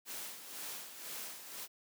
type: noise with tremolo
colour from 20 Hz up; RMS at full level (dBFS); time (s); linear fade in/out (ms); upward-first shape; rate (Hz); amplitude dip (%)
white; -43; 0.05-1.68; 50; sine; 2; 60
effects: high-pass 200 Hz 12 dB/octave